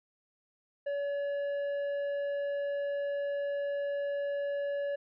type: tone with tanh clipping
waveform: triangle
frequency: 568 Hz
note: C#5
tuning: 42 cents sharp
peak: -32 dBFS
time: 0.86-4.96 s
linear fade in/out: 10 ms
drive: 11 dB
effects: none